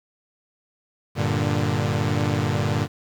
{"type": "chord", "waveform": "sawtooth", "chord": "G minor", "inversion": "none", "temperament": "equal with one note detuned", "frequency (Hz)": [98, 116.54, 147.68], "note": ["G2", "Bb2", "D3"], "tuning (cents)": [0, 0, 10], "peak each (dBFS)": -21, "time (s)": [1.15, 2.88], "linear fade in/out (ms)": 50, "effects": ["low-pass 6000 Hz 12 dB/octave", "8-bit"]}